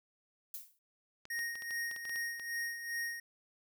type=noise with exponential decay; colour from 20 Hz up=violet; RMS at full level=-40 dBFS; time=0.54-0.79 s; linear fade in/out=2 ms; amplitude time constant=53 ms
type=clicks; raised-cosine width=0.2 ms; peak=-32 dBFS; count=11; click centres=1.254 / 1.391 / 1.555 / 1.622 / 1.708 / 1.913 / 1.963 / 2.053 / 2.095 / 2.159 / 2.397 s
type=tone with tremolo; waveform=square; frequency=1864.7 Hz; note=A#6; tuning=in tune; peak=-35 dBFS; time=1.3-3.2 s; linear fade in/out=5 ms; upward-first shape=sine; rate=2.5 Hz; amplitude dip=60%
effects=none